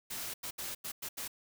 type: noise bursts at uneven times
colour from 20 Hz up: white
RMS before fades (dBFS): -40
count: 6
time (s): 0.1-0.34 / 0.43-0.51 / 0.58-0.75 / 0.84-0.92 / 1.02-1.09 / 1.17-1.28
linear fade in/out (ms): 10
effects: none